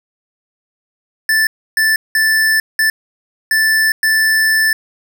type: tone bursts at uneven times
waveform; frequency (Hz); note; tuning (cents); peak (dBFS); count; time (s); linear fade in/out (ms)
square; 1760; A6; 0; -11; 6; 1.29-1.47 / 1.77-1.96 / 2.15-2.6 / 2.79-2.9 / 3.51-3.92 / 4.03-4.73; 2
effects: none